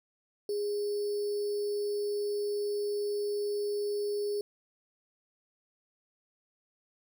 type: tone with sample-and-hold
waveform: sine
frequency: 411.2 Hz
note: G#4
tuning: 17 cents flat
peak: -29 dBFS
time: 0.49-4.41 s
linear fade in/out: 2 ms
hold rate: 4900 Hz
effects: none